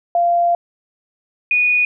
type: tone pair in turn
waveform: sine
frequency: 692 / 2466 Hz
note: F5 / D#7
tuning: -16 / -16 cents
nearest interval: octave + minor seventh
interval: 2200 cents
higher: second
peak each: -12 dBFS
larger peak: neither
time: 0.15-0.55 / 1.51-1.85 s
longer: first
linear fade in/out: 2 ms
effects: none